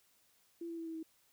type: tone with pitch steps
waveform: sine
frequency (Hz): 338 / 333.7 / 329.5 / 325.4 / 321.2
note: E4 / E4 / E4 / E4 / E4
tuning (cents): +43 / +21 / -1 / -22 / -45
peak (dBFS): -40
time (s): 0.61-1.03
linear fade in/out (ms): 5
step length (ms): 84
effects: white hiss -71 dBFS RMS until 1.32 s